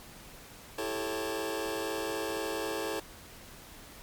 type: chord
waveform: sawtooth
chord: A dominant seventh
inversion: second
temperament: just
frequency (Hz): 330 / 396 / 440 / 550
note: E4 / G4 / A4 / C#5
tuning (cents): +2 / +18 / 0 / -14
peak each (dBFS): -34 / -35 / -32 / -35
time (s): 0.78-3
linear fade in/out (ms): 5
effects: pink hiss -50 dBFS RMS until 4.02 s + MP3 96 kbps